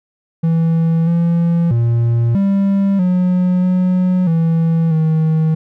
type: tone with pitch steps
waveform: triangle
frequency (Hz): 164.3 / 169.4 / 117.3 / 197.1 / 181.2 / 182.8 / 164.3 / 158.6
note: E3 / E3 / A#2 / G3 / F#3 / F#3 / E3 / D#3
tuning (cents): -5 / +48 / +11 / +10 / -36 / -21 / -5 / +33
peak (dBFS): -9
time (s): 0.43-5.55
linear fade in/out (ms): 10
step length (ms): 640
effects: none